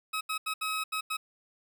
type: tone bursts at uneven times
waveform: 20% pulse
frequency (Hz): 1277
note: D#6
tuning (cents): +45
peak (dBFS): -25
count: 6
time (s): 0.13-0.21 / 0.29-0.38 / 0.46-0.54 / 0.61-0.84 / 0.92-1.01 / 1.1-1.17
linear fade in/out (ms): 10
effects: none